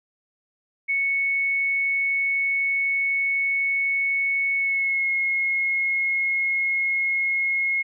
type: tone with pitch glide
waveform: sine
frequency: 2212 to 2163 Hz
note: C#7 to C#7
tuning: -4 to -43 cents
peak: -20 dBFS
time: 0.88-7.83 s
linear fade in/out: 20 ms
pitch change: -39 cents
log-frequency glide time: 4.57-5.09 s
effects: none